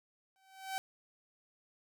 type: tone with exponential growth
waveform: sawtooth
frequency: 768 Hz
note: G5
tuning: 36 cents flat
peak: -29 dBFS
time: 0.36-0.78 s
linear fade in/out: 0 ms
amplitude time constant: 90 ms
effects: none